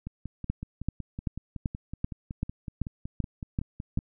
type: two click trains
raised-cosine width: 5 ms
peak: -23 / -15 dBFS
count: 22 / 10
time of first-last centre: 0.07-3.988 / 0.5-3.975 s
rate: 5.36 / 2.59 Hz
effects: none